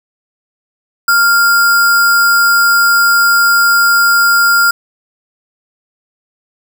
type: tone with sample-and-hold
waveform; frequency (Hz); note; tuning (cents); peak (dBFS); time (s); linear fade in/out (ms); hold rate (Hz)
sine; 1396; F6; -1; -6; 1.08-4.71; 5; 6300
effects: none